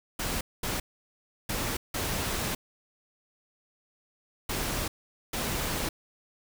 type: noise bursts at uneven times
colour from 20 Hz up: pink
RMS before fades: -31 dBFS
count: 6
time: 0.19-0.41 / 0.63-0.8 / 1.49-1.77 / 1.94-2.55 / 4.49-4.88 / 5.33-5.89 s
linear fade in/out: 5 ms
effects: none